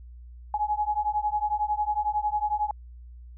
sine beating tone pair, 835 / 846 Hz, G#5 / G#5, +9 / +32 cents, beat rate 11 Hz, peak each -27 dBFS, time 0.54-2.71 s, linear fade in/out 2 ms, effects added 60 Hz sine -42 dBFS peak until 3.37 s

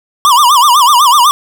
square tone with vibrato, 1072 Hz, C6, 42 cents sharp, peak -5 dBFS, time 0.25-1.31 s, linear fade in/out 0 ms, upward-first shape sine, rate 8 Hz, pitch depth 220 cents each way, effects none

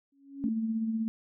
sine tone with exponential growth, 277.2 Hz, C#4, in tune, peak -28 dBFS, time 0.12-0.49 s, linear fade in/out 5 ms, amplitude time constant 80 ms
sine tone with tremolo, 223.2 Hz, A3, 25 cents sharp, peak -26 dBFS, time 0.44-1.08 s, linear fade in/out 0 ms, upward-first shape sine, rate 16 Hz, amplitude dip 40%
effects none

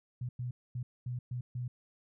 sine tone bursts at uneven times, 123.47 Hz, B2, in tune, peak -34 dBFS, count 6, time 0.21-0.29 / 0.39-0.51 / 0.75-0.83 / 1.06-1.19 / 1.31-1.41 / 1.55-1.68 s, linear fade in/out 5 ms, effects none

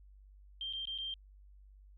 sine tone with dropouts, 3166 Hz, G7, 17 cents sharp, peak -37 dBFS, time 0.61-1.14 s, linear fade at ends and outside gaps 1 ms, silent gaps 0.727-0.734 / 0.854-0.872 / 0.978-0.985 s, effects added 49 Hz sine -55 dBFS peak until 1.97 s

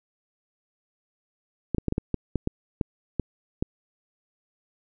clicks, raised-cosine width 3 ms, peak -11 dBFS, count 11, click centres 1.747 / 1.783 / 1.883 / 1.924 / 1.981 / 2.143 / 2.357 / 2.474 / 2.812 / 3.197 / 3.625 s, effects none

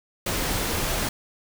pink noise, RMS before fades -26 dBFS, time 0.26-1.09 s, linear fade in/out 5 ms, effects none

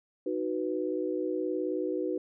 sine chord, B major, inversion first, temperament equal, 311.1 / 370 / 493.9 Hz, D#4 / F#4 / B4, 0 / 0 / 0 cents, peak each -33 / -32 / -34 dBFS, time 0.26-2.18 s, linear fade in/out 5 ms, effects none

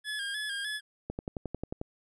25% pulse tone with vibrato, 1661.2 Hz, G#6, in tune, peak -29 dBFS, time 0.04-0.81 s, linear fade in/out 50 ms, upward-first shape square, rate 3.3 Hz, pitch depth 51 cents each way
click train, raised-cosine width 2 ms, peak -21 dBFS, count 9, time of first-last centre 1.1-1.814 s, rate 11.2 Hz
effects resampled to 22050 Hz

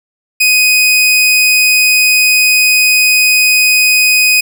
sawtooth tone, 2500 Hz, D#7, 8 cents sharp, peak -3 dBFS, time 0.4-4.41 s, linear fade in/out 10 ms, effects none

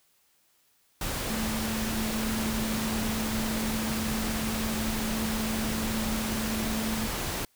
sine tone in noise, 220 Hz, A3, in tune, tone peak -30 dBFS, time 1.3-7.07 s, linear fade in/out 2 ms, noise pink, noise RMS -32 dBFS, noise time 1.01-7.45 s, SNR -1 dB, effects white hiss -67 dBFS RMS until 7.55 s

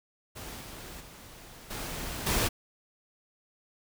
pink noise with level steps, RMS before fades -42 / -44 / -49 / -37 / -27 dBFS, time 0.35-2.49 s, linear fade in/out 20 ms, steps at 0.6 / 1 / 1.7 / 2.26 s, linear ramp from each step 10 ms, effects none

